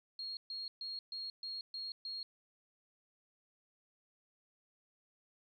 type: tone bursts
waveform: sine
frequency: 4272 Hz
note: C8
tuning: 35 cents sharp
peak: -40 dBFS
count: 7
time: 0.19-2.23 s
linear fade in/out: 2 ms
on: 180 ms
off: 130 ms
effects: 13-bit